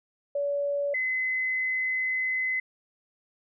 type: tone pair in turn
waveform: sine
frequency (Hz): 570 / 2036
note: C#5 / C7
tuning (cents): +48 / -48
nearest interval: octave + minor seventh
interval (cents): 2204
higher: second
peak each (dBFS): -25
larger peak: neither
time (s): 0.35-0.94 / 0.94-2.6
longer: second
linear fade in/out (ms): 5
effects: none